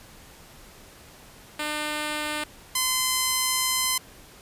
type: tone pair in turn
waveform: 5% pulse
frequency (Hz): 301.1 / 1028.7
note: D4 / C6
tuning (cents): +43 / -30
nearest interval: octave + major sixth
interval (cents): 2127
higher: second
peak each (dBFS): -16 / -10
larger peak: second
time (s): 1.59-2.44 / 2.75-3.98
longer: second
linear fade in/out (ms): 5
effects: pink hiss -49 dBFS RMS until 4.41 s + resampled to 32000 Hz